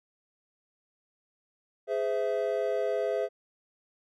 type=chord; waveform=triangle; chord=Ab augmented; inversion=none; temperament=equal with one note detuned; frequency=415.3 / 513.7 / 659.3 Hz; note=Ab4 / C5 / E5; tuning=0 / -32 / 0 cents; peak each=-29 dBFS; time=1.87-3.29 s; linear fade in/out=50 ms; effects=none